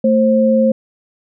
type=tone pair together; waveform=sine; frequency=222.8 / 530 Hz; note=A3 / C5; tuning=+22 / +22 cents; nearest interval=octave + minor third; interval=1500 cents; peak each=-12 dBFS; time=0.04-0.72 s; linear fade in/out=5 ms; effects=none